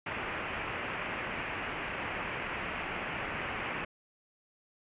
white low-pass noise, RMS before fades -37 dBFS, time 0.06-3.85 s, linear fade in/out 5 ms, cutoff 2700 Hz, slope 48 dB/octave, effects resampled to 8000 Hz

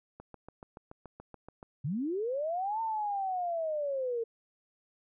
click train, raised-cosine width 1 ms, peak -32 dBFS, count 11, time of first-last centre 0.2-1.629 s, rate 7 Hz
sine linear two-way sweep, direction up then down, 123.47 to 910 to 449.6 Hz, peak -30 dBFS, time 1.84-4.24 s, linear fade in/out 10 ms, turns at 2.81 s
effects none

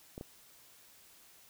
clicks, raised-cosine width 2 ms, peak -29 dBFS, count 2, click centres 0.179 / 0.211 s, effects white hiss -60 dBFS RMS until 1.49 s

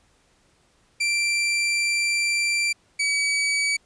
sawtooth tone pair in turn, 2354 / 2280 Hz, D7 / C#7, +3 / +48 cents, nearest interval minor second, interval 55 cents, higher first, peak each -17 dBFS, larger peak neither, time 1-2.73 / 2.99-3.77 s, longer first, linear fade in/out 10 ms, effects pink hiss -62 dBFS RMS until 3.85 s + resampled to 22050 Hz

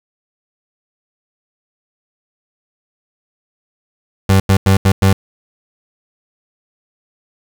30% pulse tone bursts at uneven times, 96.4 Hz, G2, 28 cents flat, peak -5 dBFS, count 5, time 4.29-4.4 / 4.49-4.57 / 4.66-4.77 / 4.85-4.92 / 5.02-5.13 s, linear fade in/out 5 ms, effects 7-bit

